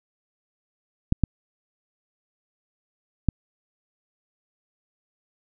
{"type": "clicks", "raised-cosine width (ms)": 5, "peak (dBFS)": -6, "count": 3, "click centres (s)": [1.124, 1.237, 3.287], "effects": []}